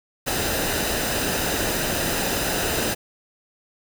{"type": "noise with comb filter", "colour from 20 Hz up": "pink", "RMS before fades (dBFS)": -24, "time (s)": [0.26, 2.95], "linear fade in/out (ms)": 20, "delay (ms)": 0.9, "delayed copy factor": -0.5, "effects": []}